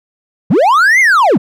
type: linear two-way sweep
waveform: triangle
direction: up then down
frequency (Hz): 123.47 to 2168 to 134.2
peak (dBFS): -4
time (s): 0.5-1.38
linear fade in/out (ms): 10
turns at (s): 1
effects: none